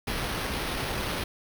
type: noise with sample-and-hold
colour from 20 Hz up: pink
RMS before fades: -31 dBFS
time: 0.07-1.24 s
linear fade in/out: 5 ms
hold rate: 7350 Hz
effects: none